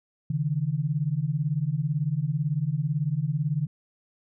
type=beating tone pair; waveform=sine; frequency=138.59 / 156.59 Hz; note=C#3 / D#3; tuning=0 / +11 cents; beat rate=18 Hz; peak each=-27 / -26 dBFS; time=0.3-3.67 s; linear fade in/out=5 ms; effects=none